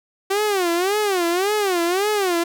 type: tone with vibrato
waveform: sawtooth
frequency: 379.4 Hz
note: F#4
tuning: 43 cents sharp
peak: -14 dBFS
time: 0.3-2.44 s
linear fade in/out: 10 ms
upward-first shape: sine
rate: 1.8 Hz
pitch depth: 200 cents each way
effects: none